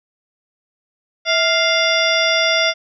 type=harmonic tone with a mistuned harmonic; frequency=698.5 Hz; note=F5; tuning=in tune; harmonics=1 / 2 / 3 / 4 / 5 / 7 / 8; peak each=-19 / -22 / -19 / -25 / -20 / -24 / -25 dBFS; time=1.25-2.74 s; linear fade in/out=50 ms; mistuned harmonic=1; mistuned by=-120 cents; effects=none